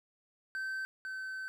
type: tone pair in turn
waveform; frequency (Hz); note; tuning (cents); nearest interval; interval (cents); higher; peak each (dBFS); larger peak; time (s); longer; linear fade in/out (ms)
triangle; 1546 / 1534.4; G6 / G6; -24 / -37; unison; 13; first; -33 / -36; first; 0.55-0.85 / 1.05-1.48; second; 0
effects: none

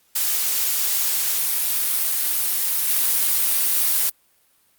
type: noise with level steps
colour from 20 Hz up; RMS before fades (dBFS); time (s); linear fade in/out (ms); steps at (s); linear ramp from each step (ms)
blue; -21 / -19; 0.15-4.1; 10; 2.88; 2
effects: white hiss -61 dBFS RMS until 4.78 s + Opus 48 kbps

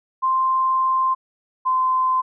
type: tone pair in turn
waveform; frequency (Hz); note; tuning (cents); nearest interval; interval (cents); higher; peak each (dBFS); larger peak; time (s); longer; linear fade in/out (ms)
sine; 1046.5 / 1032.7; C6 / C6; 0 / -23; unison; 23; first; -16; neither; 0.22-1.15 / 1.65-2.22; first; 20
effects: none

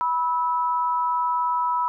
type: tone pair together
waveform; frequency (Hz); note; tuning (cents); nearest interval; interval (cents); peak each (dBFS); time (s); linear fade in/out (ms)
sine; 981.5 / 1300; B5 / E6; -11 / -24; perfect fourth; 487; -21 / -27; 0.01-1.88; 0
effects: none

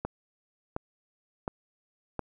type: click train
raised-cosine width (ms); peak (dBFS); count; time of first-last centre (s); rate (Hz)
1; -17; 4; 0.05-2.193; 1.4
effects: none

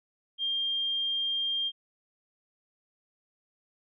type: tone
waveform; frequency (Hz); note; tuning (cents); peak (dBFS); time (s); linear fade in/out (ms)
sine; 3200; G7; +35; -27; 0.38-1.72; 50
effects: none

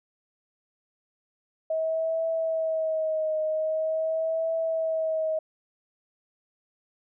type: tone with vibrato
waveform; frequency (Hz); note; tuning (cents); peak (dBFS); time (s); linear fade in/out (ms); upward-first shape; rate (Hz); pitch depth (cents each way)
sine; 638; D#5; +43; -24; 1.7-5.39; 5; triangle; 0.44; 43
effects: none

